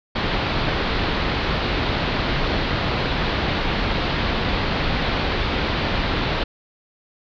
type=low-pass noise; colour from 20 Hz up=pink; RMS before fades=-22 dBFS; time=0.15-6.44 s; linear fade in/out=10 ms; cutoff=4400 Hz; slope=48 dB/octave; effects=none